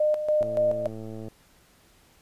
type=tone with tremolo; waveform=sine; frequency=607 Hz; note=D#5; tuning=43 cents flat; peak=-19 dBFS; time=0-0.87 s; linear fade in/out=5 ms; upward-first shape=square; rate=3.5 Hz; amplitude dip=60%
type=click train; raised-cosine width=2 ms; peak=-26 dBFS; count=97; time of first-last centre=0.41-1.283 s; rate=110 Hz
effects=pink hiss -59 dBFS RMS until 2.21 s + resampled to 32000 Hz